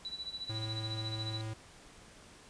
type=tone with tremolo; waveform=sine; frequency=3951 Hz; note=B7; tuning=in tune; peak=-36 dBFS; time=0.05-1.41 s; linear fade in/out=0 ms; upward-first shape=sine; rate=14 Hz; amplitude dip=80%
type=tone; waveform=square; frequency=110 Hz; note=A2; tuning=in tune; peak=-38 dBFS; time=0.49-1.54 s; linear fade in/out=10 ms
effects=pink hiss -56 dBFS RMS until 2.49 s + resampled to 22050 Hz